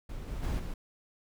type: noise with level steps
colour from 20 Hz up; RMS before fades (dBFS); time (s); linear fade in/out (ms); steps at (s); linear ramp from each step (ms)
brown; -40 / -37 / -31 / -37; 0.09-0.74; 5; 0.27 / 0.42 / 0.58; 20
effects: none